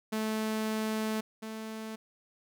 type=tone pair in turn; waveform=sawtooth; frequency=218 / 219.9 Hz; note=A3 / A3; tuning=-16 / -1 cents; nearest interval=unison; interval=15 cents; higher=second; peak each=-26 / -34 dBFS; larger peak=first; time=0.12-1.21 / 1.42-1.96 s; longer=first; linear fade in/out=10 ms; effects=none